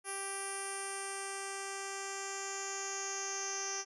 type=tone with low-pass filter sweep; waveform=10% pulse; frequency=392 Hz; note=G4; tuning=in tune; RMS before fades=-40 dBFS; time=0.04-3.85 s; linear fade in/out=50 ms; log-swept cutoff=10000 to 6000 Hz; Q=9.9; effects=none